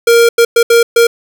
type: tone bursts at uneven times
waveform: square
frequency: 467.1 Hz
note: A#4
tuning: 3 cents sharp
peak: -5 dBFS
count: 5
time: 0.07-0.29 / 0.38-0.45 / 0.56-0.63 / 0.7-0.83 / 0.96-1.07 s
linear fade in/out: 5 ms
effects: none